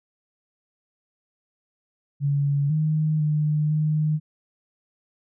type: tone with pitch steps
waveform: sine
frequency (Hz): 142.1 / 154.9 / 151.3 / 153.5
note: C#3 / D#3 / D#3 / D#3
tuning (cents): +43 / -7 / -48 / -23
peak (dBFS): -19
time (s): 2.2-4.2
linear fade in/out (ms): 50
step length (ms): 500
effects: none